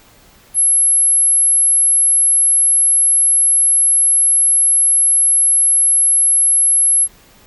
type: tone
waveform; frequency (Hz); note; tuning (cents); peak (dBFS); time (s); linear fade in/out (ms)
sine; 11060; F9; -18; -9; 0.54-7.08; 50
effects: pink hiss -47 dBFS RMS until 7.46 s